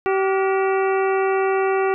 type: harmonic tone with a mistuned harmonic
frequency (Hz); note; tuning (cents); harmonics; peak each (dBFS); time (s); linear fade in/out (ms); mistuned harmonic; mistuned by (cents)
385.1; G4; -31; 1 / 2 / 3 / 4 / 5 / 6 / 7; -18 / -24 / -28 / -30 / -32 / -34 / -35; 0.06-1.94; 0; 4; -120
effects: none